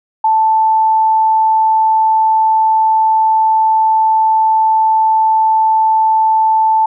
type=tone; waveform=sine; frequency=880 Hz; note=A5; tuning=in tune; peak=-8 dBFS; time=0.24-6.86 s; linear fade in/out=5 ms; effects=none